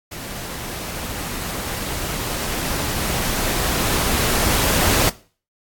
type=noise with level ramp; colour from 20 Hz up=pink; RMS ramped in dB=-32 to -17 dBFS; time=0.11-5.1 s; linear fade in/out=10 ms; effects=noise-tail reverb RT60 0.4 s tail -19 dB re dry + AAC 64 kbps